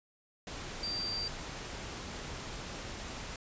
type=tone in noise; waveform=sine; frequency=4699 Hz; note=D8; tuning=in tune; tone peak=-34 dBFS; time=0.83-1.28 s; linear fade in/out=2 ms; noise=pink; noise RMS=-42 dBFS; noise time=0.47-3.36 s; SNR=+5 dB; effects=resampled to 16000 Hz